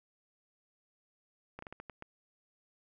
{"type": "slowing click train", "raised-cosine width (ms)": 0.5, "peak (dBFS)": -29, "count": 7, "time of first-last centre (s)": [1.59, 2.024], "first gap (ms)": 34, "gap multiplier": 1.3, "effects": []}